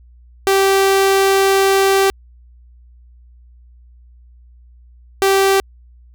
sawtooth tone pair in turn, 389.3 / 389.3 Hz, G4 / G4, -12 / -12 cents, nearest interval unison, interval 0 cents, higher neither, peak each -7 dBFS, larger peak neither, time 0.47-2.1 / 5.22-5.6 s, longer first, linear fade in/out 0 ms, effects added 60 Hz sine -42 dBFS peak until 6.14 s

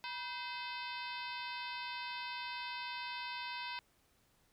harmonic tone with a mistuned harmonic, 514 Hz, C5, 31 cents flat, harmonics 2 / 3 / 4 / 5 / 6 / 7 / 8 / 9 / 10, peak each -44 / -49 / -50 / -47 / -52 / -51 / -53 / -52 / -57 dBFS, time 0.04-3.79 s, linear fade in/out 0 ms, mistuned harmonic 2, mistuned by -100 cents, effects pink hiss -72 dBFS RMS until 4.52 s

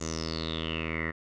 10% pulse tone with low-pass filter sweep, 80.6 Hz, E2, 38 cents flat, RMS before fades -33 dBFS, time 0-1.12 s, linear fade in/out 20 ms, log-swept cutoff 6800 to 1800 Hz, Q 9.1, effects none

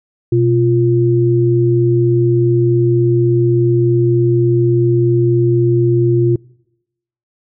sine tone pair together, 123.8 / 348 Hz, B2 / F4, +5 / -6 cents, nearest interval octave + tritone, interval 1789 cents, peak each -12 / -12 dBFS, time 0.32-6.36 s, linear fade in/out 5 ms, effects noise-tail reverb RT60 0.9 s tail -26 dB re dry

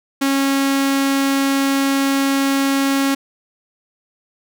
sawtooth tone with notch filter, 274.2 Hz, C#4, 19 cents flat, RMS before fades -17 dBFS, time 0.21-3.15 s, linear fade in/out 10 ms, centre 640 Hz, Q 1.7, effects none

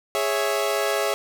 sawtooth chord, C# minor, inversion second, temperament equal, 415.3 / 554.4 / 659.3 Hz, G#4 / C#5 / E5, 0 / 0 / 0 cents, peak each -22 dBFS, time 0.15-1.14 s, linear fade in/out 0 ms, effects none

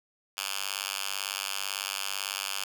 5% pulse tone with high-pass filter, 98 Hz, G2, in tune, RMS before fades -34 dBFS, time 0.37-2.64 s, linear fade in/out 5 ms, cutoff 2300 Hz, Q 0.81, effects 9-bit

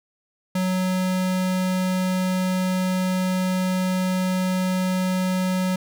square tone, 185 Hz, F#3, in tune, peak -21 dBFS, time 0.55-5.76 s, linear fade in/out 5 ms, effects none

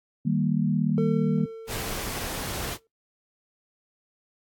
sine chord, Eb major, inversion none, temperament equal, 155.56 / 196 / 233.1 Hz, Eb3 / G3 / Bb3, 0 / 0 / 0 cents, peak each -25 / -26 / -26 dBFS, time 0.25-1.46 s, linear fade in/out 10 ms
triangle tone with exponential decay, 450 Hz, A4, 39 cents sharp, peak -22 dBFS, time 0.98-2.87 s, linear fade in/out 0 ms, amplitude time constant 410 ms
pink noise, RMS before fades -32 dBFS, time 1.67-2.78 s, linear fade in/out 50 ms
effects noise-tail reverb RT60 0.2 s tail -23 dB re dry + AAC 64 kbps

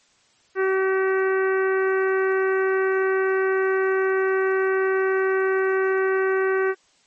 harmonic tone, 381.7 Hz, G4, 46 cents flat, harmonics 1 / 2 / 3 / 4 / 5 / 6 / 7, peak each -19 / -34 / -30 / -28 / -31 / -40 / -45 dBFS, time 0.55-6.75 s, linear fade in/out 50 ms, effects white hiss -60 dBFS RMS until 7.06 s + MP3 32 kbps

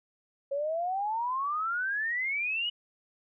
sine exponential sweep, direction up, 546 to 2960 Hz, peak -28 dBFS, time 0.51-2.7 s, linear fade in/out 10 ms, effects none

